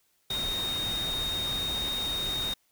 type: tone in noise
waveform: sine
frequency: 3710 Hz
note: A#7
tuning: 9 cents flat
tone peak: -29 dBFS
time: 0.3-2.54 s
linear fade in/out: 5 ms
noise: pink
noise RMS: -37 dBFS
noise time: 0.3-2.54 s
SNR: +5 dB
effects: white hiss -70 dBFS RMS until 2.71 s